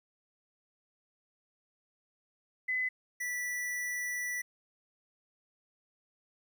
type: tone pair in turn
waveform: sine / square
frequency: 2017 / 1964.1 Hz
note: B6 / B6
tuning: +36 / -10 cents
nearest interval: unison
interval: 46 cents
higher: first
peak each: -29 / -34 dBFS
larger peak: first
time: 2.68-2.89 / 3.2-4.42 s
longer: second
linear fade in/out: 10 ms
effects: 11-bit